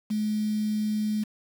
sine tone with quantisation, 212.9 Hz, G#3, 43 cents sharp, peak -24 dBFS, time 0.1-1.24 s, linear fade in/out 10 ms, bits 7, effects none

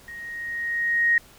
sine tone with level ramp, 1873 Hz, A#6, 8 cents sharp, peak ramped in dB -36 to -15 dBFS, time 0.08-1.18 s, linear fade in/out 2 ms, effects pink hiss -51 dBFS RMS until 1.38 s

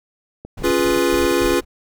click train, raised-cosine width 2 ms, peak -20 dBFS, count 6, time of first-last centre 0.45-1.314 s, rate 5.79 Hz
brown noise with tremolo, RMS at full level -29 dBFS, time 0.57-1.65 s, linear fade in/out 10 ms, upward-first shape square, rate 3.6 Hz, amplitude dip 80%
square chord, C# dominant seventh, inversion none, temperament equal, 277.2 / 349.2 / 415.3 / 493.9 Hz, C#4 / E#4 / G#4 / B4, 0 / 0 / 0 / 0 cents, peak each -23 / -19 / -23 / -22 dBFS, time 0.63-1.61 s, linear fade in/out 20 ms
effects none

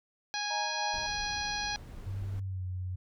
harmonic tone, 827 Hz, G#5, 8 cents flat, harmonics 1 / 2 / 3 / 4 / 5 / 6 / 7, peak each -37 / -38 / -41 / -43 / -38 / -43 / -42 dBFS, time 0.34-1.76 s, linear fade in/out 0 ms
sine chord, D# suspended fourth, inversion none, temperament equal, 622.3 / 830.6 / 932.3 Hz, D#5 / G#5 / A#5, 0 / 0 / 0 cents, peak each -43 / -38 / -39 dBFS, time 0.5-1.07 s, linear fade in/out 10 ms
brown noise, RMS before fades -45 dBFS, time 0.93-2.4 s, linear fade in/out 5 ms
sine tone with pitch glide, 97.7 to 91.69 Hz, G2 to F#2, -5 to -15 cents, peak -33 dBFS, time 2.06-2.96 s, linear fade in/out 10 ms, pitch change -110 cents, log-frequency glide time 2.38-2.64 s
effects none

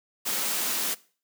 white high-pass noise, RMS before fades -28 dBFS, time 0.25-0.95 s, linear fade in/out 20 ms, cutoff 160 Hz, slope 96 dB/octave, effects noise-tail reverb RT60 0.4 s tail -20 dB re dry

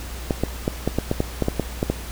clicks, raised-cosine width 2 ms, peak -6 dBFS, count 12, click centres 0.308 / 0.436 / 0.679 / 0.876 / 0.986 / 1.114 / 1.204 / 1.423 / 1.484 / 1.597 / 1.829 / 1.9 s, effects added 60 Hz sine -32 dBFS peak until 2.11 s + pink hiss -37 dBFS RMS until 2.11 s

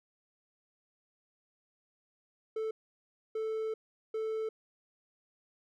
triangle tone bursts at uneven times, 440 Hz, A4, in tune, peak -30 dBFS, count 3, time 2.56-2.71 / 3.35-3.74 / 4.14-4.49 s, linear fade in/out 5 ms, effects none

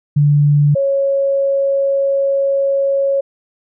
sine tone pair in turn, 146 / 551.2 Hz, D3 / C#5, -10 / -10 cents, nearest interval octave + major seventh, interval 2300 cents, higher second, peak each -8 / -12 dBFS, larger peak first, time 0.16-0.75 / 0.75-3.21 s, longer second, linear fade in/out 10 ms, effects none

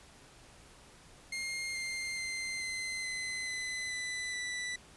sawtooth tone with pitch steps, 2126 / 2104 / 2082 / 2061 / 2039 / 2018 / 1997.4 / 1976.8 Hz, C7 / C7 / C7 / C7 / C7 / B6 / B6 / B6, +27 / +9 / -9 / -27 / -45 / +37 / +19 / +1 cents, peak -32 dBFS, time 1.32-4.76 s, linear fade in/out 5 ms, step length 430 ms, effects pink hiss -57 dBFS RMS until 4.96 s + resampled to 24000 Hz

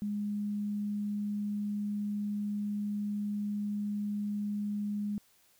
sine tone, 206.4 Hz, G#3, 10 cents flat, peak -31 dBFS, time 0.02-5.18 s, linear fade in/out 0 ms, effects white hiss -66 dBFS RMS until 5.59 s

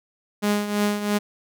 sawtooth tone with tremolo, 206.8 Hz, G#3, 7 cents flat, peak -14 dBFS, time 0.42-1.19 s, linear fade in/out 20 ms, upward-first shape triangle, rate 3 Hz, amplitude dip 70%, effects none

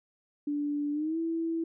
sine tone with pitch glide, 291.6 to 329.2 Hz, D4 to E4, -12 to -2 cents, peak -28 dBFS, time 0.47-1.64 s, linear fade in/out 5 ms, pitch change +210 cents, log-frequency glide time 0.92-1.18 s, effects none

